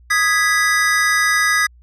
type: chord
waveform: square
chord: G# minor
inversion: second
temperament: equal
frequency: 1244.5 / 1661.2 / 1975.5 Hz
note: D#6 / G#6 / B6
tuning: 0 / 0 / 0 cents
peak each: -21 / -18 / -18 dBFS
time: 0.1-1.67 s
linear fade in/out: 10 ms
effects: added 60 Hz sine -44 dBFS peak until 1.82 s + low-pass 11000 Hz 12 dB/octave